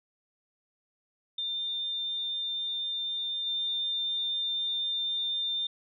sine tone with level steps, 3602 Hz, A7, 40 cents sharp, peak -30 / -28 dBFS, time 1.38-5.67 s, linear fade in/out 5 ms, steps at 3.46 s, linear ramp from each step 10 ms, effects none

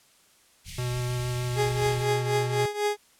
pink band-stop noise, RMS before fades -39 dBFS, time 0.64-2.07 s, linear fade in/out 50 ms, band 160 to 2100 Hz, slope 48 dB/octave
square tone with vibrato, 123.47 Hz, B2, in tune, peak -28 dBFS, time 0.78-2.66 s, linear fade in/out 5 ms, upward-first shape sine, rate 6.5 Hz, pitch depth 10 cents each way
30% pulse tone with tremolo, 415.3 Hz, G#4, in tune, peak -19 dBFS, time 1.55-2.97 s, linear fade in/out 50 ms, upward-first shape triangle, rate 4 Hz, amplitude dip 85%
effects white hiss -60 dBFS RMS until 3.19 s + low-pass 11000 Hz 12 dB/octave

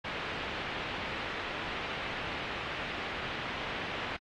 white low-pass noise, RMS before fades -38 dBFS, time 0.04-4.17 s, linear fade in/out 10 ms, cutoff 2900 Hz, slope 24 dB/octave, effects AAC 48 kbps

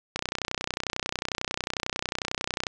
click train, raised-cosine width 0.2 ms, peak -10 dBFS, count 79, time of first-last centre 0.16-2.668 s, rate 31.1 Hz, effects resampled to 22050 Hz + 7-bit

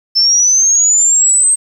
sine linear sweep, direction up, 5280 to 8372 Hz, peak -7 dBFS, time 0.15-1.56 s, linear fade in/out 20 ms, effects 7-bit

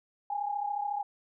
sine tone pair together, 814 / 848 Hz, G#5 / G#5, -35 / +36 cents, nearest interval minor second, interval 71 cents, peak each -31 / -36 dBFS, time 0.3-1.03 s, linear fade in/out 5 ms, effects none

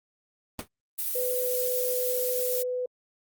pink noise with exponential decay, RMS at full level -30 dBFS, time 0.59-0.68 s, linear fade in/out 2 ms, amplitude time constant 19 ms
violet noise, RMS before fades -30 dBFS, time 0.98-2.63 s, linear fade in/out 10 ms
sine tone, 500 Hz, B4, 21 cents sharp, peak -27 dBFS, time 1.15-2.86 s, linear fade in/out 5 ms
effects Opus 32 kbps

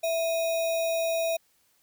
sine tone with sample-and-hold, 659.3 Hz, E5, in tune, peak -24 dBFS, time 0.03-1.37 s, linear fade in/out 10 ms, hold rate 3150 Hz, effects white hiss -67 dBFS RMS until 1.82 s

